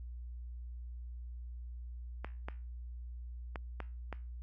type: clicks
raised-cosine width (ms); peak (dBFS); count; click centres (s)
0.5; -25; 5; 2.246 / 2.485 / 3.558 / 3.803 / 4.127
effects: added 60 Hz sine -42 dBFS peak until 4.42 s + Opus 48 kbps